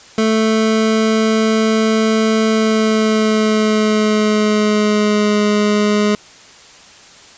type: tone with pitch glide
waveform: 25% pulse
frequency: 220 to 208.7 Hz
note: A3 to G#3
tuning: 0 to +9 cents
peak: -8 dBFS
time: 0.18-6.15 s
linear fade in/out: 2 ms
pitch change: -91 cents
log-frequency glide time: 2.49-5.42 s
effects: white hiss -41 dBFS RMS until 7.37 s + resampled to 16000 Hz